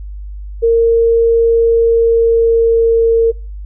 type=tone with pitch glide; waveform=sine; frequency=460.6 to 457.2 Hz; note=A#4 to A#4; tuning=-21 to -34 cents; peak=-7 dBFS; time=0.62-3.32 s; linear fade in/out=20 ms; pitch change=-13 cents; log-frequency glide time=1.86-3.13 s; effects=noise-tail reverb RT60 0.4 s tail -26 dB re dry + added 50 Hz sine -24 dBFS peak until 3.65 s